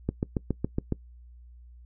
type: click train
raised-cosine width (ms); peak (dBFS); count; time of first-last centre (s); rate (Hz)
3; -13; 7; 0.09-0.923; 7.2
effects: noise-tail reverb RT60 0.1 s tail -22 dB re dry + added 60 Hz sine -47 dBFS peak until 1.85 s